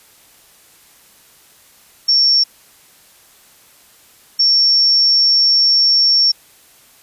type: tone bursts at uneven times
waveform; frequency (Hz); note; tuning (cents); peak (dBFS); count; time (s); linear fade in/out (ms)
sine; 5470; F8; -37; -9; 2; 2.08-2.44 / 4.39-6.32; 10
effects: white hiss -48 dBFS RMS until 7.02 s + resampled to 32000 Hz